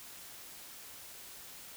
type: silence
effects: white hiss -50 dBFS RMS until 1.76 s